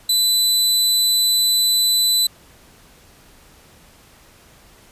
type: tone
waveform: sawtooth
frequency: 4000 Hz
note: B7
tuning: 21 cents sharp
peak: -11 dBFS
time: 0.09-2.27 s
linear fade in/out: 5 ms
effects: pink hiss -49 dBFS RMS until 4.91 s + resampled to 32000 Hz